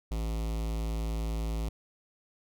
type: tone with notch filter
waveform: square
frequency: 55 Hz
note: A1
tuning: in tune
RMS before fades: -32 dBFS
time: 0.11-1.69 s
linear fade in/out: 5 ms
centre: 1600 Hz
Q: 1.5
effects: none

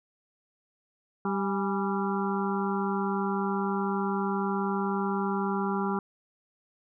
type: harmonic tone with a mistuned harmonic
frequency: 196.1 Hz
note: G3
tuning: 1 cent sharp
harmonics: 1 / 2 / 4 / 5 / 6 / 7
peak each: -29 / -32 / -35 / -36 / -37 / -37 dBFS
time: 1.25-5.99 s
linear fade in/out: 2 ms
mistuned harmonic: 4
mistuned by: +74 cents
effects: none

